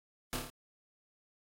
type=noise with echo; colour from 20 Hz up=pink; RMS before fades=-36 dBFS; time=0.33-0.36 s; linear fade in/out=0 ms; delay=28 ms; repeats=5; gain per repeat=-3 dB; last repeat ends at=0.5 s; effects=AAC 48 kbps